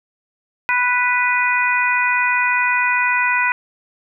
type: harmonic tone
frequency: 493.9 Hz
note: B4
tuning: in tune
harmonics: 2 / 3 / 4 / 5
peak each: -20 / -20 / -20 / -20 dBFS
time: 0.69-3.52 s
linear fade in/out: 0 ms
effects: none